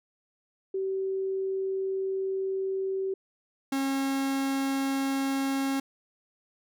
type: tone pair in turn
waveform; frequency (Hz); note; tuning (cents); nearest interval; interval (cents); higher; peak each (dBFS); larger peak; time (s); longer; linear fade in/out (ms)
sine / 45% pulse; 383.9 / 271.5; G4 / C#4; -36 / -36; tritone; 600; first; -27 / -26; second; 0.74-3.14 / 3.72-5.8; first; 5
effects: none